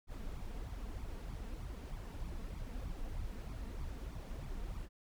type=noise with flanger; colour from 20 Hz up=brown; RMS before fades=-43 dBFS; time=0.07-4.89 s; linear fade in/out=50 ms; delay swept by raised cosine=0.85 to 4.45 ms; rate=3.2 Hz; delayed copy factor=+0.65; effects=none